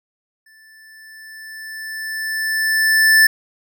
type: tone with exponential growth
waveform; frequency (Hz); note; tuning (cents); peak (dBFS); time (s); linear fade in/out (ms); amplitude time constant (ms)
square; 1760; A6; 0; -8; 0.46-3.27; 5; 610
effects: none